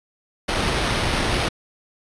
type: noise with sample-and-hold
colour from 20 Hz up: pink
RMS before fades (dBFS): -22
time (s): 0.48-1.49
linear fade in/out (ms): 10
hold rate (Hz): 7350
effects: resampled to 22050 Hz